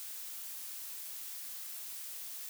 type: noise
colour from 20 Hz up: blue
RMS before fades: -44 dBFS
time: 0-2.49 s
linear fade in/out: 0 ms
effects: none